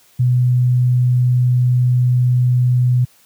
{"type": "tone", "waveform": "sine", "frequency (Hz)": 124.5, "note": "B2", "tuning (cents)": 14, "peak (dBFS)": -10, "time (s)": [0.19, 3.05], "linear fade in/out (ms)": 10, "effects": ["white hiss -52 dBFS RMS until 3.25 s", "high-pass 80 Hz 12 dB/octave"]}